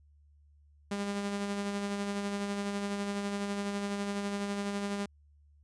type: tone with tremolo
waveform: sawtooth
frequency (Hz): 201.5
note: G3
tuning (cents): +48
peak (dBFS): -27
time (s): 0.91-5.06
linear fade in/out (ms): 5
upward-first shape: sine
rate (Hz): 12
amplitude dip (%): 35
effects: added 73 Hz sine -59 dBFS peak until 5.63 s + resampled to 22050 Hz